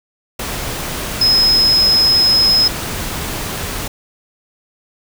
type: tone in noise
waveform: sine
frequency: 5120 Hz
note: D#8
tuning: 49 cents sharp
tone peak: -9 dBFS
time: 1.21-2.68 s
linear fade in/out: 5 ms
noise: pink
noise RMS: -23 dBFS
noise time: 0.39-3.88 s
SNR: +11 dB
effects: none